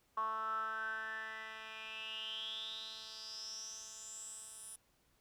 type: tone with band-pass filter sweep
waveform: 10% pulse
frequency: 220 Hz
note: A3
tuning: in tune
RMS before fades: -44 dBFS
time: 0.17-4.76 s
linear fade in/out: 5 ms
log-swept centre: 1100 to 9900 Hz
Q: 9.8
effects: pink hiss -74 dBFS RMS until 5.2 s